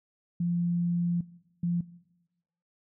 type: tone bursts at uneven times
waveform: sine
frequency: 173.1 Hz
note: F3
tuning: 15 cents flat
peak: -25 dBFS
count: 2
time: 0.4-1.21 / 1.63-1.81 s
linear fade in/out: 5 ms
effects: noise-tail reverb RT60 1.0 s tail -20 dB re dry